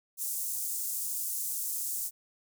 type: high-pass noise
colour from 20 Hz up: pink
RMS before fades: -34 dBFS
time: 0.17-2.11 s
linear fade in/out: 50 ms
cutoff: 7500 Hz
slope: 24 dB/octave
effects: none

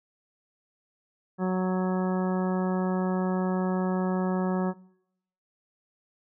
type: harmonic tone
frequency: 185.1 Hz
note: F#3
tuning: 1 cent sharp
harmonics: 1 / 2 / 3 / 4 / 5 / 6 / 7 / 9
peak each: -25 / -31 / -35 / -37 / -39 / -41 / -42 / -44 dBFS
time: 1.38-4.74 s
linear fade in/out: 50 ms
effects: noise-tail reverb RT60 0.8 s tail -22 dB re dry

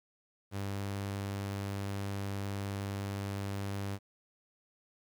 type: tone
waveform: sawtooth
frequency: 99.4 Hz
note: G2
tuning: 25 cents sharp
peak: -31 dBFS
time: 0.51-3.99 s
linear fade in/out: 50 ms
effects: 11-bit

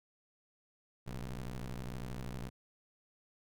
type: ring-modulated tone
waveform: 25% pulse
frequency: 61.74 Hz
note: B1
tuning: in tune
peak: -33 dBFS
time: 1.06-2.5 s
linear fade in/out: 20 ms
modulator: 68 Hz
effects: none

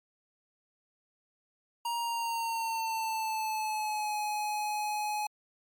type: tone with pitch glide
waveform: square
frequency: 940 to 842.3 Hz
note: A#5 to G#5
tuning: +14 to +24 cents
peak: -31 dBFS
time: 1.85-5.27 s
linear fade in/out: 5 ms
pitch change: -190 cents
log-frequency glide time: 1.97-4.15 s
effects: MP3 96 kbps

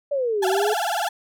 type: exponential two-way sweep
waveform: sine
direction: down then up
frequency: 587.3 to 370.4 to 432.9 Hz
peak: -20 dBFS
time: 0.11-0.74 s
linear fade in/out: 10 ms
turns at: 0.46 s
type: tone with vibrato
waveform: 35% pulse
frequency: 762 Hz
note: G5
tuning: 49 cents flat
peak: -20 dBFS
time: 0.42-1.09 s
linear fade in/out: 10 ms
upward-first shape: sine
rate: 20 Hz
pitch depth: 230 cents each way
effects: none

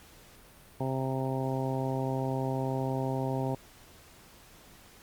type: harmonic tone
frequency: 132.2 Hz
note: C3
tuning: 18 cents sharp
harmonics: 1 / 2 / 3 / 4 / 5 / 6 / 7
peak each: -32 / -35 / -37 / -38 / -39 / -40 / -40 dBFS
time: 0.8-3.55 s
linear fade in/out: 5 ms
effects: pink hiss -55 dBFS RMS until 5.02 s + Opus 48 kbps

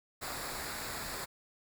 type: noise with comb filter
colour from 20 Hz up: pink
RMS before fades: -40 dBFS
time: 0.21-1.26 s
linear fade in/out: 20 ms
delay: 0.33 ms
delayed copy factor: -0.6
effects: none

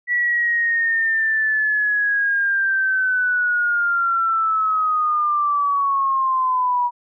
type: linear sweep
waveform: sine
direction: down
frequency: 1951 to 963 Hz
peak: -16 dBFS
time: 0.07-6.91 s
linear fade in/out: 50 ms
effects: none

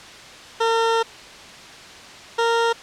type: tone pair in turn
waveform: 20% pulse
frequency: 455.6 / 462.8 Hz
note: A#4 / A#4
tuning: -40 / -13 cents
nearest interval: unison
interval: 27 cents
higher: second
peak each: -12 / -12 dBFS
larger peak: neither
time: 0.6-1.03 / 2.38-2.73 s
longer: first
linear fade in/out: 10 ms
effects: white hiss -40 dBFS RMS until 2.82 s + low-pass 5000 Hz 12 dB/octave

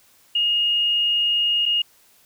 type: tone with dropouts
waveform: sine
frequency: 2855 Hz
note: F7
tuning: 37 cents sharp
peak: -17 dBFS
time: 0.35-1.82 s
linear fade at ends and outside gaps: 5 ms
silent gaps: 1.656-1.66 s
effects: white hiss -56 dBFS RMS until 2.25 s

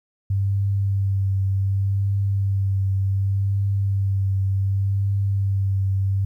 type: tone with vibrato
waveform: sine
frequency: 98 Hz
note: G2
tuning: in tune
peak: -18 dBFS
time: 0.3-6.25 s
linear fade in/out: 5 ms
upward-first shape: triangle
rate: 0.67 Hz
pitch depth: 25 cents each way
effects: 10-bit

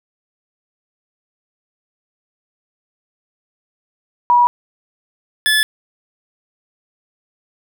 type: tone pair in turn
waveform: sine / 25% pulse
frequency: 967 / 1728 Hz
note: B5 / A6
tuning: -37 / -32 cents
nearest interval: minor seventh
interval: 1005 cents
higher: second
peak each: -8 dBFS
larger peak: neither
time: 4.3-4.47 / 5.46-5.63 s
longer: neither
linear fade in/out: 0 ms
effects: none

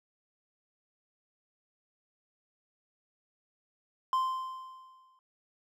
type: tone with exponential decay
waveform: triangle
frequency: 1041 Hz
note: C6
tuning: 9 cents flat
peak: -22 dBFS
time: 4.13-5.19 s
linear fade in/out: 1 ms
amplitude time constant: 230 ms
effects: none

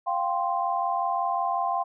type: chord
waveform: sine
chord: F suspended second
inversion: none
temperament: equal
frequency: 698.5 / 784 / 1046.5 Hz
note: F5 / G5 / C6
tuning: 0 / 0 / 0 cents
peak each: -28 dBFS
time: 0.06-1.84 s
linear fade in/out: 20 ms
effects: none

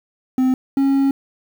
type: tone pair in turn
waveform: triangle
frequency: 258.3 / 273.7 Hz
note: C4 / C#4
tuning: -22 / -22 cents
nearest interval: minor second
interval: 100 cents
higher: second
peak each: -11 dBFS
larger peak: neither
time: 0.38-0.54 / 0.77-1.11 s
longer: second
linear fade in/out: 2 ms
effects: 7-bit

